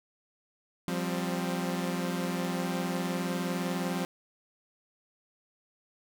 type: chord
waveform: sawtooth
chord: F suspended second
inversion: none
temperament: equal with one note detuned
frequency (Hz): 176.24 / 196 / 261.6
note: F3 / G3 / C4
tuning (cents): +16 / 0 / 0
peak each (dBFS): -28 / -32 / -32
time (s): 0.88-4.05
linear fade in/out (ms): 0
effects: none